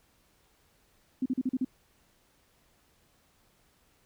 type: tone bursts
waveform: sine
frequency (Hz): 257.5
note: C4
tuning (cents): -28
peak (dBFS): -25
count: 6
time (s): 1.22-1.648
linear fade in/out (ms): 5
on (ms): 38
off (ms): 40
effects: pink hiss -67 dBFS RMS until 4.05 s